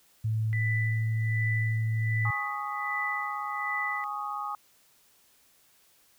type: tone with pitch glide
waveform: sine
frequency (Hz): 110 to 110.89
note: A2 to A2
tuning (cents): 0 to +14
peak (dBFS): -25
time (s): 0.24-2.31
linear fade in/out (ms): 10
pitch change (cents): +14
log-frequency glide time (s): 0.52-0.6
type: tone with tremolo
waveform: sine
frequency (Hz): 1986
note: B6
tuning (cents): +9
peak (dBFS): -29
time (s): 0.53-4.04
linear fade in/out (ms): 0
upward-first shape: sine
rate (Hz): 1.3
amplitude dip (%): 80
type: chord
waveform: sine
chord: Ab suspended fourth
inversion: none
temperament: equal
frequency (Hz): 830.6 / 1108.7 / 1244.5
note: Ab5 / Db6 / Eb6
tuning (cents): 0 / 0 / 0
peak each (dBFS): -36 / -38 / -34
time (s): 2.25-4.55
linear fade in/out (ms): 2
effects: white hiss -63 dBFS RMS until 6.18 s